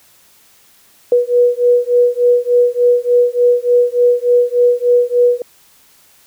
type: beating tone pair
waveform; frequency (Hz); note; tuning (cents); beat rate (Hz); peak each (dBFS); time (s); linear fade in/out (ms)
sine; 485.3 / 488.7; B4 / B4; -30 / -18; 3.4; -12; 1.12-5.42; 2
effects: white hiss -49 dBFS RMS until 6.26 s